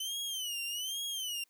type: tone with vibrato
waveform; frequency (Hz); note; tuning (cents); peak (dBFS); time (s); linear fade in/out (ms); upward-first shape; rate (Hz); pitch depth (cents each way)
sawtooth; 3022; F#7; +36; -32; 0-1.44; 5; sine; 1.2; 150
effects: white hiss -73 dBFS RMS until 1.49 s + high-pass 200 Hz 12 dB/octave